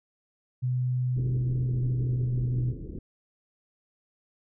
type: tone with pitch glide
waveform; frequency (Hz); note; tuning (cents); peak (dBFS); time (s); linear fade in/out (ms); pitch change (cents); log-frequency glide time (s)
sine; 125.9 to 123.67; B2 to B2; +34 to +3; -24; 0.62-2.73; 20; -31; 1.54-2.44
type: low-pass noise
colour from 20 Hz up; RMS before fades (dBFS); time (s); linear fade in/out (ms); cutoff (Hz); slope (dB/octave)
pink; -37; 1.16-2.99; 5; 420; 48
effects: none